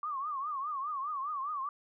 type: tone with vibrato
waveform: sine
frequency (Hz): 1146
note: D6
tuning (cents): -43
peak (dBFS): -33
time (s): 0.03-1.69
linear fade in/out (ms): 2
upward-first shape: triangle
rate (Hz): 4.9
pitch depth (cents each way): 170
effects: none